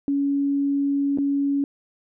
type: tone with dropouts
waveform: sine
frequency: 280.7 Hz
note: C#4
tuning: 22 cents sharp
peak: -19 dBFS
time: 0.08-1.64 s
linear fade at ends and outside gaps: 1 ms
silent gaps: 1.175-1.185 s
effects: none